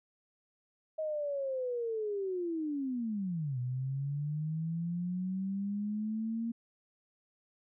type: linear two-way sweep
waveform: sine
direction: down then up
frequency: 634 to 122.6 to 232.6 Hz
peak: -32 dBFS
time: 0.98-6.52 s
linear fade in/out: 10 ms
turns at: 3.59 s
effects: none